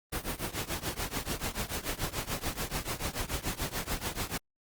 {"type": "noise with tremolo", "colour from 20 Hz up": "pink", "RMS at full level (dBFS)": -31, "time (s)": [0.12, 4.38], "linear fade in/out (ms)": 10, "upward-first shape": "triangle", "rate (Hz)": 6.9, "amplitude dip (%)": 95, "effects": ["Opus 32 kbps"]}